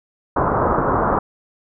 white low-pass noise, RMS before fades -18 dBFS, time 0.36-1.19 s, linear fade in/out 5 ms, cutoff 1300 Hz, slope 48 dB/octave, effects none

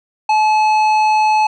sine tone with tanh clipping, 860 Hz, A5, 40 cents flat, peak -12 dBFS, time 0.29-1.47 s, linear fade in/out 5 ms, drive 11 dB, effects none

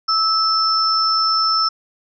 sine tone pair together, 1306 / 5315 Hz, E6 / E8, -17 / +13 cents, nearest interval 2 octaves, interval 2430 cents, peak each -17 dBFS, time 0.08-1.69 s, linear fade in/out 10 ms, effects none

